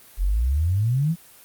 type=exponential sweep; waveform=sine; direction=up; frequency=41.4 to 174.61 Hz; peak=-18 dBFS; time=0.17-1.16 s; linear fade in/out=50 ms; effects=white hiss -49 dBFS RMS until 1.44 s + Opus 32 kbps